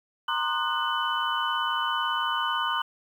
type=tone cluster; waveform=sine; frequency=933 / 1051 / 1217 / 1481 / 2999 Hz; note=A#5 / C6 / D#6 / F#6 / F#7; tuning=+1 / +7 / -39 / +1 / +23 cents; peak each=-31 dBFS; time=0.28-2.82 s; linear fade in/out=5 ms; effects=9-bit